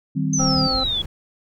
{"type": "chord", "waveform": "sine", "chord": "C minor", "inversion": "first", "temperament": "equal with one note detuned", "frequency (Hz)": [155.56, 194.64, 261.6], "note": ["Eb3", "G3", "C4"], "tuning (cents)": [0, -12, 0], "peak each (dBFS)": [-22, -25, -24], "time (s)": [0.15, 0.68], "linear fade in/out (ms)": 20}
{"type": "exponential sweep", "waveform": "sine", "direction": "down", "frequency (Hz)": [6272, 3322], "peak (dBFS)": -20, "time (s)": [0.33, 1.02], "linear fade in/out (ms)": 5}
{"type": "noise", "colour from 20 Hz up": "brown", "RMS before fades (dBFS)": -31, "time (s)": [0.38, 1.06], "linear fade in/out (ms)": 5}
{"type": "harmonic tone", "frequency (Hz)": 261.6, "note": "C4", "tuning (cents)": 0, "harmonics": [1, 2, 3, 5], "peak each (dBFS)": [-28, -28, -28, -28], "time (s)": [0.39, 0.84], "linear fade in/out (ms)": 10}
{"effects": []}